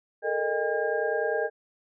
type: tone cluster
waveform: sine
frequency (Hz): 430.9 / 460.8 / 616 / 804 / 1618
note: A4 / A#4 / D#5 / G5 / G#6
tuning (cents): -36 / -20 / -17 / +44 / -46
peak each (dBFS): -31 / -29 / -30 / -34 / -32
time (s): 0.22-1.5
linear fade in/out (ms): 50
effects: none